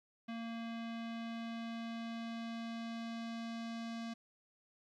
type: tone with low-pass filter sweep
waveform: square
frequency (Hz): 229.7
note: A#3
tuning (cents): -25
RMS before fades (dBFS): -43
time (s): 0.28-4.14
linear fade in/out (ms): 10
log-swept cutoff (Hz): 3100 to 4900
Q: 1.5
effects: 13-bit